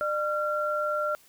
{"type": "tone pair together", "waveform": "sine", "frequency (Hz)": [601.2, 1372], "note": ["D5", "F6"], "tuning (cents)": [40, -31], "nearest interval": "octave + major second", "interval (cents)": 1429, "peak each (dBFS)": -28, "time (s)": [0.01, 1.15], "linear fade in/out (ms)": 0, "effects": ["white hiss -58 dBFS RMS until 1.28 s"]}